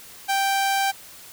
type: tone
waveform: sawtooth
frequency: 784 Hz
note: G5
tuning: in tune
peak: -16 dBFS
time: 0.28-0.92 s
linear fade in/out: 20 ms
effects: white hiss -44 dBFS RMS until 1.32 s